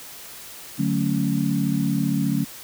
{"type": "chord", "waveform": "sine", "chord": "D major seventh", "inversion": "none", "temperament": "equal", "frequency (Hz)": [146.83, 185, 220, 277.2], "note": ["D3", "F#3", "A3", "C#4"], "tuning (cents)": [0, 0, 0, 0], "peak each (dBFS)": -25, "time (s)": [0.78, 2.45], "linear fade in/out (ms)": 20, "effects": ["white hiss -40 dBFS RMS until 2.63 s"]}